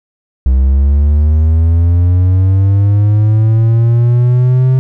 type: linear sweep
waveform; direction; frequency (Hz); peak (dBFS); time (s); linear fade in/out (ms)
triangle; up; 63.6 to 130.81; -4; 0.46-4.79; 0
effects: none